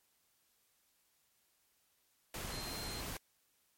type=tone in noise; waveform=sine; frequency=4171 Hz; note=C8; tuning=6 cents flat; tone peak=-46 dBFS; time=2.52-3.01 s; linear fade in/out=2 ms; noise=pink; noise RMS=-43 dBFS; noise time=2.34-3.17 s; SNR=-6 dB; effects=white hiss -75 dBFS RMS until 3.77 s + MP3 64 kbps